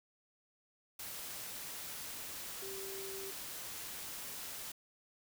sine tone in noise, 388.7 Hz, G4, 15 cents flat, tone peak -45 dBFS, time 2.62-3.31 s, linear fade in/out 5 ms, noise white, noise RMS -45 dBFS, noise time 0.99-4.72 s, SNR -3 dB, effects none

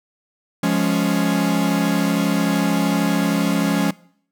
45% pulse chord, Db major, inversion first, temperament equal, 174.61 / 207.7 / 277.2 Hz, F3 / Ab3 / Db4, 0 / 0 / 0 cents, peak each -21 dBFS, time 0.63-3.91 s, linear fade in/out 5 ms, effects noise-tail reverb RT60 0.6 s tail -22 dB re dry

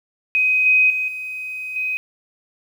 sine tone with level steps, 2516 Hz, D#7, 19 cents sharp, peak -14 / -11 / -19 / -26 / -20 dBFS, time 0.35-1.97 s, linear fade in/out 0 ms, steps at 0.66 / 0.9 / 1.08 / 1.76 s, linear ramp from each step 2 ms, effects 8-bit

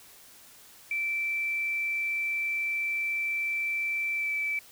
sine tone with pitch glide, 2333 to 2313 Hz, D7 to D7, -12 to -27 cents, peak -27 dBFS, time 0.91-4.59 s, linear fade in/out 2 ms, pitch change -15 cents, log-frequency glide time 4.15-4.31 s, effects white hiss -53 dBFS RMS until 4.71 s

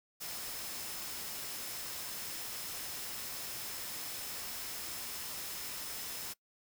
sine tone in noise, 5210 Hz, E8, 21 cents flat, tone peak -51 dBFS, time 0.2-6.34 s, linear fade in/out 20 ms, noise white, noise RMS -42 dBFS, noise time 0.2-6.34 s, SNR -12 dB, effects noise-tail reverb RT60 0.1 s tail -21 dB re dry

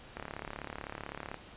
click train, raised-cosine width 0.5 ms, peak -24 dBFS, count 43, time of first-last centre 0.17-1.343 s, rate 35.8 Hz, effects pink hiss -52 dBFS RMS until 1.56 s + resampled to 8000 Hz

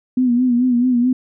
sine tone with vibrato, 246.9 Hz, B3, in tune, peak -12 dBFS, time 0.17-1.13 s, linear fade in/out 5 ms, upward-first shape sine, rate 4.6 Hz, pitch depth 66 cents each way, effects none

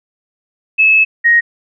sine tone pair in turn, 2597 / 1875.2 Hz, E7 / A#6, -26 / +10 cents, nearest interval tritone, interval 564 cents, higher first, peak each -6 dBFS, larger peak neither, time 0.78-1.05 / 1.24-1.41 s, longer first, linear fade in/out 20 ms, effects none

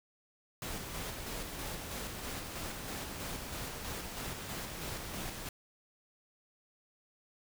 pink noise with tremolo, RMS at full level -40 dBFS, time 0.62-5.49 s, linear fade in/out 2 ms, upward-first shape square, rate 3.1 Hz, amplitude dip 30%, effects none

